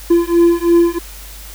triangle beating tone pair, 340 / 343 Hz, F4 / F4, -46 / -31 cents, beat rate 3 Hz, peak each -10 dBFS, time 0.1-0.99 s, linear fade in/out 10 ms, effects added 50 Hz sine -33 dBFS peak until 1.54 s + white hiss -36 dBFS RMS until 1.54 s

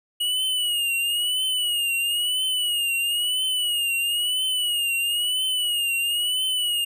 square tone with vibrato, 2900 Hz, F#7, 35 cents flat, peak -22 dBFS, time 0.2-6.85 s, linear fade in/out 10 ms, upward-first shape triangle, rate 1 Hz, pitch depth 100 cents each way, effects none

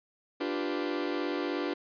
40% pulse chord, G dominant seventh, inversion second, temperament equal with one note detuned, 292.8 / 349.2 / 392 / 493.9 Hz, D4 / F4 / G4 / B4, -5 / 0 / 0 / 0 cents, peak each -33 / -34 / -37 / -37 dBFS, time 0.4-1.74 s, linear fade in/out 10 ms, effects resampled to 11025 Hz

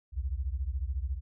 sine beating tone pair, 61.2 / 75.2 Hz, B1 / D2, -15 / +42 cents, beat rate 14 Hz, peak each -32 / -34 dBFS, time 0.12-1.21 s, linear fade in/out 50 ms, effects none

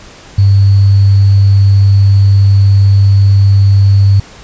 sine tone with sample-and-hold, 99 Hz, G2, 18 cents sharp, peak -3 dBFS, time 0.38-4.2 s, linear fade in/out 5 ms, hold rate 4410 Hz, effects pink hiss -35 dBFS RMS until 4.43 s + resampled to 16000 Hz

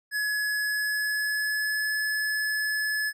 square tone with pitch glide, 1695 to 1715.7 Hz, G#6 to A6, +35 to -44 cents, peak -26 dBFS, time 0.11-3.13 s, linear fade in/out 50 ms, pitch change +21 cents, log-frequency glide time 0.59-1.94 s, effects none

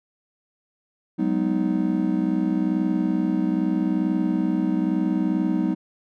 triangle chord, G# minor seventh, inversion third, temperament just, 186.89 / 207.7 / 249.2 / 311.5 Hz, F#3 / G#3 / B3 / D#4, +18 / 0 / +16 / +2 cents, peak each -23 / -26 / -24 / -22 dBFS, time 1.18-5.75 s, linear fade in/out 20 ms, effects none

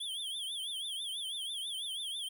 square tone with vibrato, 3311 Hz, G#7, 6 cents flat, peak -37 dBFS, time 0-2.29 s, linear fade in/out 10 ms, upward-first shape triangle, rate 6.1 Hz, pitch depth 160 cents each way, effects 12-bit

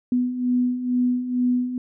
sine beating tone pair, 246.4 / 248.6 Hz, B3 / B3, -4 / +12 cents, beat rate 2.2 Hz, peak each -26 / -20 dBFS, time 0.12-1.78 s, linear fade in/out 2 ms, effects none

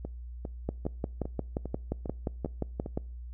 two click trains, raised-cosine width 2 ms, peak -23 / -17 dBFS, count 8 / 14, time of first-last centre 0.05-2.861 / 0.69-2.975 s, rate 2.49 / 5.69 Hz, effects noise-tail reverb RT60 0.5 s tail -25 dB re dry + added 60 Hz sine -39 dBFS peak until 3.33 s

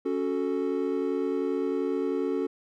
triangle chord, F# minor, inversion second, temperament equal, 277.2 / 370 / 440 Hz, C#4 / F#4 / A4, 0 / 0 / 0 cents, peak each -28 dBFS, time 0.05-2.47 s, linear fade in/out 10 ms, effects none

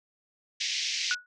white band-pass noise, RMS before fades -31 dBFS, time 0.6-1.15 s, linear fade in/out 10 ms, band 2000 to 6100 Hz, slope 48 dB/octave
sine tone with exponential decay, 1466 Hz, F#6, 16 cents flat, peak -22 dBFS, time 1.11-1.26 s, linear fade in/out 1 ms, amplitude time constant 32 ms
effects none

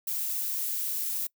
violet noise, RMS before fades -31 dBFS, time 0.07-1.27 s, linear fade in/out 5 ms, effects noise-tail reverb RT60 0.1 s tail -24 dB re dry

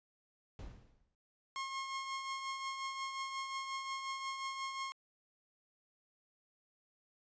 brown noise with exponential decay, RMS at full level -43 dBFS, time 0.59-1.15 s, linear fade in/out 1 ms, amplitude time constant 120 ms
sawtooth tone with tremolo, 1077 Hz, C6, 50 cents sharp, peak -33 dBFS, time 1.56-4.92 s, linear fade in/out 0 ms, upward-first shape triangle, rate 5.6 Hz, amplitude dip 50%
effects resampled to 16000 Hz

